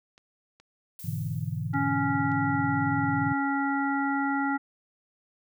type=clicks; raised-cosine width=0.2 ms; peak=-36 dBFS; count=4; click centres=0.179 / 0.6 / 1.738 / 2.318 s
type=noise with exponential decay; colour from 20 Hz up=violet; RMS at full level=-42 dBFS; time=0.99-2.33 s; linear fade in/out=1 ms; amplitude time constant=290 ms
type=chord; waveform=sine; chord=E dominant seventh; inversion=first; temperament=equal with one note detuned; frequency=103.83 / 124.4 / 146.83 / 164.81 Hz; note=G#2 / B2 / D3 / E3; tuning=0 / +13 / 0 / 0 cents; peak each=-34 dBFS; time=1.04-3.33 s; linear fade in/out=10 ms
type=harmonic tone; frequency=277.9 Hz; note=C#4; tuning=4 cents sharp; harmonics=1 / 3 / 5 / 7; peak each=-27 / -30 / -31 / -36 dBFS; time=1.73-4.58 s; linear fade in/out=20 ms
effects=none